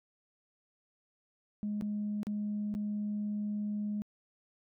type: tone with dropouts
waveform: sine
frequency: 208.4 Hz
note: G#3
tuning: 6 cents sharp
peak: -31 dBFS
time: 1.63-4.02 s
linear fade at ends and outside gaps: 0 ms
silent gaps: 1.811-1.822 / 2.231-2.269 / 2.741-2.75 s
effects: tanh soft clip ceiling -28 dBFS